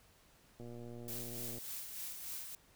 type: click train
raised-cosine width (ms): 2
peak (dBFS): -37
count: 118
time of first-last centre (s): 0.6-1.583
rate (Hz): 119
type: noise with tremolo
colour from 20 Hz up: blue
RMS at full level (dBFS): -43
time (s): 1.08-2.55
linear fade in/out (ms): 2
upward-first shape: sine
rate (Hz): 3.4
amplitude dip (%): 45
effects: pink hiss -66 dBFS RMS until 2.75 s